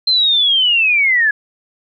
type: linear sweep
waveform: sine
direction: down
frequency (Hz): 4152 to 1661.2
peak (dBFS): -10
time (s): 0.07-1.31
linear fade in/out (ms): 5
effects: none